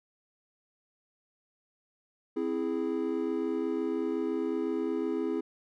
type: chord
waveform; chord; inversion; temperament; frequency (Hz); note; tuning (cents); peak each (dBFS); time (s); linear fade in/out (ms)
triangle; C augmented; none; equal; 261.6 / 329.6 / 415.3; C4 / E4 / G#4; 0 / 0 / 0; -32 / -30 / -31; 2.36-5.41; 10
effects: none